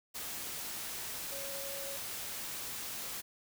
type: tone in noise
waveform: sine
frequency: 553 Hz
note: C#5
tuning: 4 cents flat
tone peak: -44 dBFS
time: 1.31-1.98 s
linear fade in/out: 20 ms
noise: white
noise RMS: -41 dBFS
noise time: 0.14-3.22 s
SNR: -6 dB
effects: none

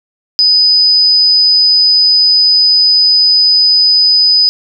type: tone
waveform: sine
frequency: 4994 Hz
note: D#8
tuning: 6 cents sharp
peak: -5 dBFS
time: 0.39-4.49 s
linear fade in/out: 0 ms
effects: none

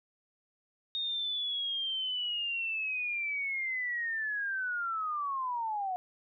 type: linear sweep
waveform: sine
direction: down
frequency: 3707 to 719 Hz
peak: -31 dBFS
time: 0.95-5.96 s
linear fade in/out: 0 ms
effects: none

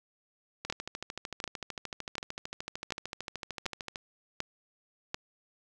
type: two click trains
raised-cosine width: 0.2 ms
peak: -20 / -15 dBFS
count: 45 / 7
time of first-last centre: 0.65-3.958 / 0.7-5.144 s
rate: 13.3 / 1.35 Hz
effects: none

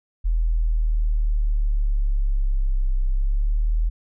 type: linear two-way sweep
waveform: sine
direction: down then up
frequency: 41.13 to 32.02 to 41.13 Hz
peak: -17 dBFS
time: 0.24-3.9 s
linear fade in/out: 20 ms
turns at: 3.04 s
effects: none

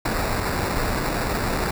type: noise with sample-and-hold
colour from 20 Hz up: pink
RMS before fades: -24 dBFS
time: 0.05-1.71 s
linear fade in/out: 5 ms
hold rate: 3150 Hz
effects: none

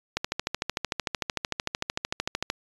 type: click train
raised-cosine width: 0.2 ms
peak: -9 dBFS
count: 32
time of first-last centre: 0.17-2.501 s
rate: 13.3 Hz
effects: resampled to 24000 Hz

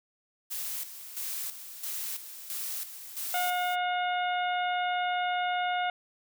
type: noise with tremolo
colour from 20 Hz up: blue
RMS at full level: -35 dBFS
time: 0.5-3.76 s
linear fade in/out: 20 ms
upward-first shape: square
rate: 1.5 Hz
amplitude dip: 65%
type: harmonic tone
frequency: 719 Hz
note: F#5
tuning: 50 cents flat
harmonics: 1 / 2 / 3 / 4 / 5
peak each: -28 / -34 / -38 / -40 / -42 dBFS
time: 3.34-5.9 s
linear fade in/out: 2 ms
effects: none

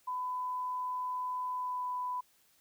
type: tone with pitch glide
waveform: sine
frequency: 1003 to 996.6 Hz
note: B5 to B5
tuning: +26 to +15 cents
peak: -33 dBFS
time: 0.07-2.21 s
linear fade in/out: 10 ms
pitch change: -11 cents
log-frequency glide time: 1.53-1.85 s
effects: white hiss -68 dBFS RMS until 2.6 s

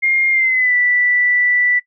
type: tone with pitch glide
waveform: sine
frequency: 2124 to 1970.3 Hz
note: C7 to B6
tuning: +25 to -5 cents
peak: -12 dBFS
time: 0.02-1.8 s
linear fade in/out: 20 ms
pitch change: -130 cents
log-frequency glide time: 0.31-0.75 s
effects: noise-tail reverb RT60 0.1 s tail -19 dB re dry

